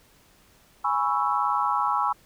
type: chord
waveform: sine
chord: C# minor seventh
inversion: second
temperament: equal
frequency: 830.6 / 987.8 / 1108.7 / 1318.5 Hz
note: G#5 / B5 / C#6 / E6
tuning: 0 / 0 / 0 / 0 cents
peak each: -27 / -27 / -27 / -27 dBFS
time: 0.84-2.13 s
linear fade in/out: 10 ms
effects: pink hiss -58 dBFS RMS until 2.25 s